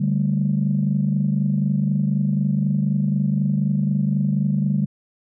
sine chord, D suspended fourth, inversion none, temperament equal with one note detuned, 145.4 / 196 / 220 Hz, D3 / G3 / A3, -17 / 0 / 0 cents, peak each -20 / -20 / -26 dBFS, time 0-4.86 s, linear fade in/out 10 ms, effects tanh soft clip ceiling -9 dBFS

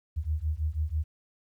sine beating tone pair, 74.4 / 80.5 Hz, D2 / E2, +23 / -41 cents, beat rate 6.1 Hz, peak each -30 / -30 dBFS, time 0.16-1.04 s, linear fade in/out 20 ms, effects 11-bit

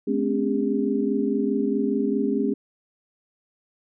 sine tone cluster, 213 / 255.9 / 280.7 / 403.7 Hz, G#3 / C4 / C#4 / G#4, +44 / -38 / +22 / -49 cents, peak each -26 dBFS, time 0.07-2.54 s, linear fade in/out 10 ms, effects none

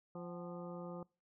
harmonic tone with a mistuned harmonic, 174.61 Hz, F3, in tune, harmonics 1 / 2 / 3 / 4 / 5 / 6 / 7, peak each -46 / -50 / -49 / -57 / -57 / -60 / -56 dBFS, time 0.15-1.03 s, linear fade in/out 2 ms, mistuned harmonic 4, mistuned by +110 cents, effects noise-tail reverb RT60 0.3 s tail -24 dB re dry

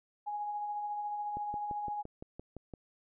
sine tone with tremolo, 830.6 Hz, G#5, in tune, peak -33 dBFS, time 0.26-2.03 s, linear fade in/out 20 ms, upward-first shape sine, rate 14 Hz, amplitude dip 30%
click train, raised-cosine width 2 ms, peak -30 dBFS, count 9, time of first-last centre 1.37-2.738 s, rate 5.85 Hz
effects none

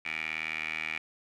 15% pulse tone with band-pass filter, 79 Hz, D#2, 27 cents sharp, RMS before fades -35 dBFS, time 0.05-0.98 s, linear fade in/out 5 ms, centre 2300 Hz, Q 8.4, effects none

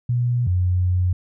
sine tone pair in turn, 121.7 / 90.52 Hz, B2 / F#2, -25 / -37 cents, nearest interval perfect fourth, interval 512 cents, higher first, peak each -17 / -16 dBFS, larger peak second, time 0.09-0.47 / 0.47-1.13 s, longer second, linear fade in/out 5 ms, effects none

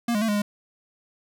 square tone with pitch steps, 235.7 / 207.8 / 224.8 / 207.1 / 205.9 Hz, A#3 / G#3 / A3 / G#3 / G#3, +19 / +1 / +37 / -5 / -15 cents, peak -22 dBFS, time 0.08-0.42 s, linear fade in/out 5 ms, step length 68 ms, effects none

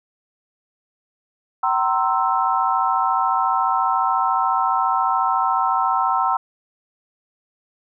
sine chord, C dominant seventh, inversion second, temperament equal with one note detuned, 765.6 / 932.3 / 1046.5 / 1318.5 Hz, G5 / Bb5 / C6 / E6, -41 / 0 / 0 / 0 cents, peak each -22 dBFS, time 1.63-6.37 s, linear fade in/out 5 ms, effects none

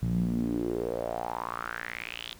sawtooth tone with band-pass filter sweep, 58.27 Hz, A#1, in tune, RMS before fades -32 dBFS, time 0.02-2.34 s, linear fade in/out 0 ms, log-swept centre 140 to 3600 Hz, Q 5.3, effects pink hiss -54 dBFS RMS until 2.39 s

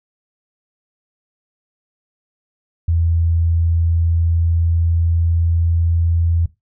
sine tone with pitch glide, 83.4 to 84.03 Hz, E2 to E2, +21 to +34 cents, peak -13 dBFS, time 2.88-6.46 s, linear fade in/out 5 ms, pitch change +13 cents, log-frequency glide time 3.41-6.32 s, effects noise-tail reverb RT60 0.2 s tail -18 dB re dry

